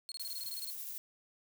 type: tone bursts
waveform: 35% pulse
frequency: 4300 Hz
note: C8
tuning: 47 cents sharp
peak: -39 dBFS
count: 12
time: 0.09-0.701 s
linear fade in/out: 0 ms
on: 28 ms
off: 25 ms
type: noise with tremolo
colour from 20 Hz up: violet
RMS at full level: -42 dBFS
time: 0.2-0.98 s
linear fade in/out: 0 ms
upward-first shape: sine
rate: 12 Hz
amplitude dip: 25%
effects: none